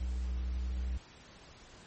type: tone with pitch glide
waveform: triangle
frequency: 61.74 to 62.31 Hz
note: B1 to B1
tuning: 0 to +16 cents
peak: -30 dBFS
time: 0-0.98 s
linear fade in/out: 10 ms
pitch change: +16 cents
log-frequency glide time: 0.37-0.79 s
effects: pink hiss -55 dBFS RMS until 1.86 s + MP3 32 kbps